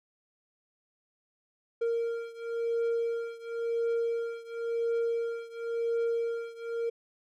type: beating tone pair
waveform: triangle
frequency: 463.7 / 464.65 Hz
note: A#4 / A#4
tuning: -9 / -6 cents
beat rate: 0.95 Hz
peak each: -29 / -31 dBFS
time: 1.81-6.9 s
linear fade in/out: 10 ms
effects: none